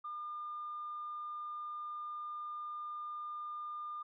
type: tone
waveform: sine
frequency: 1206 Hz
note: D6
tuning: 46 cents sharp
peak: -39 dBFS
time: 0.04-4.03 s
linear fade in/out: 10 ms
effects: tanh soft clip ceiling -35 dBFS